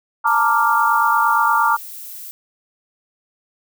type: chord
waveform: sine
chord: Bb major seventh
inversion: third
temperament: equal with one note detuned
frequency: 880 / 928.6 / 1174.7 / 1396.9 Hz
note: A5 / Bb5 / D6 / F6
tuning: 0 / -7 / 0 / 0 cents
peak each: -21 / -18 / -17 / -19 dBFS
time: 0.24-1.77 s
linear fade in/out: 20 ms
type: noise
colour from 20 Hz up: violet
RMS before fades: -34 dBFS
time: 0.27-2.31 s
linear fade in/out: 0 ms
effects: none